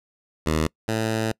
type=tone pair in turn; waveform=10% pulse; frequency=78.5 / 111.02 Hz; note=D#2 / A2; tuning=+16 / +16 cents; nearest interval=tritone; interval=600 cents; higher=second; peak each=-12 / -14 dBFS; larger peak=first; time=0.46-0.67 / 0.88-1.32 s; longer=second; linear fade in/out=5 ms; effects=noise-tail reverb RT60 0.1 s tail -26 dB re dry + low-pass 12000 Hz 12 dB/octave